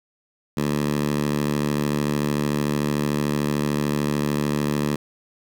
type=tone with high-pass filter; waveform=10% pulse; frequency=73.42 Hz; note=D2; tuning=in tune; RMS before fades=-23 dBFS; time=0.57-4.96 s; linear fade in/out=5 ms; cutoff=170 Hz; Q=1.7; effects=none